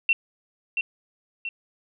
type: tone with echo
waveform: sine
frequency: 2715 Hz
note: F7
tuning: 50 cents flat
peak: -16 dBFS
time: 0.09-0.13 s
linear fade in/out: 2 ms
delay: 680 ms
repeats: 2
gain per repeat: -6 dB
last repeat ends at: 1.49 s
effects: none